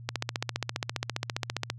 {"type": "click train", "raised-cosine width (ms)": 0.2, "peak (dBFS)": -11, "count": 25, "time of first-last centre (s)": [0.09, 1.701], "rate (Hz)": 14.9, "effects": ["added 118 Hz sine -42 dBFS peak until 1.78 s"]}